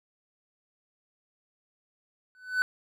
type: tone with exponential growth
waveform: triangle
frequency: 1500 Hz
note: F#6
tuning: 23 cents sharp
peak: -17 dBFS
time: 2.35-2.62 s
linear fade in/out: 0 ms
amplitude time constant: 58 ms
effects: none